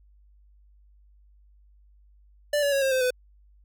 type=tone with pitch steps; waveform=square; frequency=587.3 / 569.3 / 551.8 / 534.8 / 518.4 / 502.5 Hz; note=D5 / C#5 / C#5 / C5 / C5 / B4; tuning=0 / +46 / -8 / +38 / -16 / +30 cents; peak=-22 dBFS; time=2.53-3.106 s; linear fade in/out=5 ms; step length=96 ms; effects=added 50 Hz sine -54 dBFS peak until 3.64 s